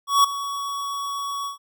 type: tone with ADSR envelope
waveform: square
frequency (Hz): 1123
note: C#6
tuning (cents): +22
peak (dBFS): -12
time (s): 0.07-1.58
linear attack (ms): 170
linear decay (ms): 8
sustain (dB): -15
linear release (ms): 120
effects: none

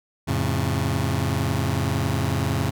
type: chord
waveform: sawtooth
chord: F augmented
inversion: none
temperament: just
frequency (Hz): 87.31 / 109.13 / 136.42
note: F2 / A2 / C#3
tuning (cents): 0 / -14 / -27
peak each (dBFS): -22 / -22 / -21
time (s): 0.27-2.71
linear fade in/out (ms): 20
effects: none

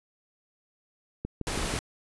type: click train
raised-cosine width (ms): 3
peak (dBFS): -19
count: 4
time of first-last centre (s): 1.25-1.739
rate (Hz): 6.13
type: noise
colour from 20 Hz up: pink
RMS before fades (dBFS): -31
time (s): 1.47-1.79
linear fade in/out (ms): 0
effects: resampled to 24000 Hz

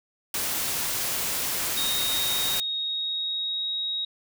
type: noise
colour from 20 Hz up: white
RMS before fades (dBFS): -28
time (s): 0.34-2.6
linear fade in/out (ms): 2
type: tone with pitch glide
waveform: sine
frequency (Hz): 3729 to 3790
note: A#7 to A#7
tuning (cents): 0 to +28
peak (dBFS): -26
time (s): 1.77-4.05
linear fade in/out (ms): 5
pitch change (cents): +28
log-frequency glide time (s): 2.29-3.69
effects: none

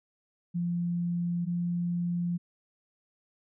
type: tone pair in turn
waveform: sine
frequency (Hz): 173.3 / 173.93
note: F3 / F3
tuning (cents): -13 / -7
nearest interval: unison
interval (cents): 6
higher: second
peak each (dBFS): -27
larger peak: neither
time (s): 0.54-1.46 / 1.46-2.38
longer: neither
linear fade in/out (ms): 20
effects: none

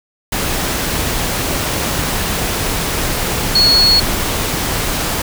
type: tone in noise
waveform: sine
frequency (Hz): 4347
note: C#8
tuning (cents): -35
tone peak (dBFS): -8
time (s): 3.55-4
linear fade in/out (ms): 5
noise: pink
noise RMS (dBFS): -18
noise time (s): 0.32-5.22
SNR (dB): +7
effects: none

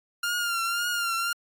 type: tone with vibrato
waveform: sawtooth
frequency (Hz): 1396.9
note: F6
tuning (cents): 0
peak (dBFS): -22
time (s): 0.23-1.33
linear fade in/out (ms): 5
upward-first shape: triangle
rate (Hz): 1.9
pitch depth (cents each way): 59
effects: AAC 64 kbps

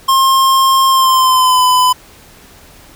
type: tone with pitch glide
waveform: square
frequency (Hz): 1066 to 1006.2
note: C6 to B5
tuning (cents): +32 to +32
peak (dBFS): -8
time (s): 0.08-1.93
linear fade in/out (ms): 10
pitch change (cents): -100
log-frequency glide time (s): 0.88-1.63
effects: pink hiss -41 dBFS RMS until 2.95 s

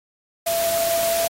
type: tone in noise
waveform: sine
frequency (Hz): 670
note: E5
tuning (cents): +28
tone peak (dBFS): -20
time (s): 0.46-1.28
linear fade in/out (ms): 10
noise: white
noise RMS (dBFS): -26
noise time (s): 0.46-1.28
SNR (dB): +3
effects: AAC 48 kbps

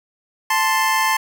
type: tone pair together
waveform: 25% pulse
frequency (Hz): 880 / 1046.5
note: A5 / C6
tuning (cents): 0 / 0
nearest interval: minor third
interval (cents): 300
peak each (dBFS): -15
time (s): 0.5-1.17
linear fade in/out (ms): 5
effects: 7-bit

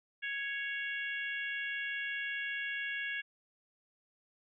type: harmonic tone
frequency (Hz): 554.4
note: C#5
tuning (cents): 0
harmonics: 3 / 4 / 5 / 6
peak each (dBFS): -37 / -41 / -42 / -48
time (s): 0.22-3.22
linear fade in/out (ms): 20
effects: none

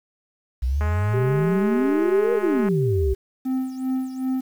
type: exponential two-way sweep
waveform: sine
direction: up then down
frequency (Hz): 59.6 to 480.3 to 59.6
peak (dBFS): -19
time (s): 0.62-3.14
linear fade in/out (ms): 10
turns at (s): 2.33
type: click train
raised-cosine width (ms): 0.5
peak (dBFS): -16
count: 395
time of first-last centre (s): 0.81-2.686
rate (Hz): 210
type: tone with vibrato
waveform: sine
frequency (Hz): 390.4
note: G4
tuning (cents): -7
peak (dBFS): -22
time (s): 1.13-3.15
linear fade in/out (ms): 20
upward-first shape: sine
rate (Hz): 5.9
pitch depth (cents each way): 17
type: tone with tremolo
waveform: triangle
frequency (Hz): 260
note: C4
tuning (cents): -11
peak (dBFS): -18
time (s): 3.45-4.41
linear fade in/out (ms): 10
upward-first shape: sine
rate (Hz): 2.6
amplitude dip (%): 70
effects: low-pass 2000 Hz 12 dB/octave + 8-bit

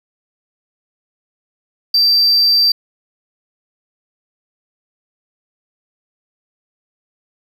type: tone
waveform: triangle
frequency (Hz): 4684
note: D8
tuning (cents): -5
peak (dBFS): -7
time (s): 1.94-2.72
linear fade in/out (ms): 5
effects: tanh soft clip ceiling -4 dBFS

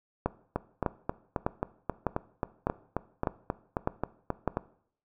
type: two click trains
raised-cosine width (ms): 1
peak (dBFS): -12 / -14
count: 8 / 16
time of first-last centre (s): 0.26-4.477 / 0.56-4.571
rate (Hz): 1.66 / 3.74
effects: noise-tail reverb RT60 0.6 s tail -18 dB re dry

